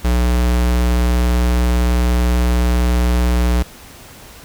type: tone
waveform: square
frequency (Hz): 60.6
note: B1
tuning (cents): -32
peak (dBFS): -13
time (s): 0.04-3.63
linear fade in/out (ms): 10
effects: pink hiss -39 dBFS RMS until 4.44 s